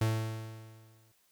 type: tone with exponential decay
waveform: 45% pulse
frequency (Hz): 110.8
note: A2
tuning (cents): +13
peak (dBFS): -25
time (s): 0.01-1.12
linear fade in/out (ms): 5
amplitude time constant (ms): 240
effects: white hiss -70 dBFS RMS until 1.31 s